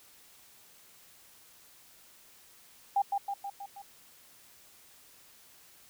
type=tone with echo; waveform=sine; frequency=799 Hz; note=G5; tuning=33 cents sharp; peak=-23 dBFS; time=2.96-3.02 s; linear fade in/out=5 ms; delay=160 ms; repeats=5; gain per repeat=-4 dB; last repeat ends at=3.82 s; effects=white hiss -58 dBFS RMS until 5.89 s